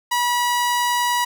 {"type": "tone", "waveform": "sawtooth", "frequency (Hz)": 970, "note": "B5", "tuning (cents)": -31, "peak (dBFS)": -14, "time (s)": [0.11, 1.25], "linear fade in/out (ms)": 10, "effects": []}